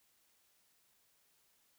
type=silence; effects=white hiss -73 dBFS RMS until 1.78 s